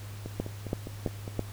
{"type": "two click trains", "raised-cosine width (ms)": 2, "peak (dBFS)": [-24, -15], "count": [6, 4], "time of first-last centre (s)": [[0.26, 1.278], [0.4, 1.393]], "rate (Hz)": [4.91, 3.02], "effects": ["added 102 Hz sine -39 dBFS peak until 1.52 s", "pink hiss -49 dBFS RMS until 1.52 s"]}